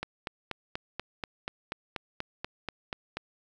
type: click train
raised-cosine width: 0.3 ms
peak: -17 dBFS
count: 14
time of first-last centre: 0.03-3.17 s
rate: 4.14 Hz
effects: 9-bit